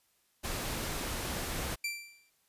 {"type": "noise", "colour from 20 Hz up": "pink", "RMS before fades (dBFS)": -36, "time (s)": [0.43, 1.76], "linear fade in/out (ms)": 20}
{"type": "tone with exponential decay", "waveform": "sawtooth", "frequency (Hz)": 2349, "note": "D7", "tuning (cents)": 0, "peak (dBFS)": -27, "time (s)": [1.84, 2.3], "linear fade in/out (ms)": 5, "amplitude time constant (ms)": 100}
{"effects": ["white hiss -72 dBFS RMS until 2.48 s", "resampled to 32000 Hz"]}